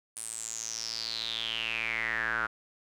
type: tone with band-pass filter sweep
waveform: square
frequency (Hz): 56.6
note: A1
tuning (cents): +50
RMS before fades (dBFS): -34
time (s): 0.16-2.47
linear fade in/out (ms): 10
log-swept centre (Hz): 9500 to 1400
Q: 8.4
effects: none